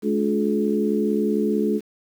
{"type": "harmonic tone with a mistuned harmonic", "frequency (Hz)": 71.1, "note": "C#2", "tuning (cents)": 45, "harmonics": [3, 4, 5, 6], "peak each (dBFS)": [-22, -26, -26, -24], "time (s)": [0.02, 1.81], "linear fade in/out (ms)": 50, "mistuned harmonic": 4, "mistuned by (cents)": 27, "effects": ["8-bit"]}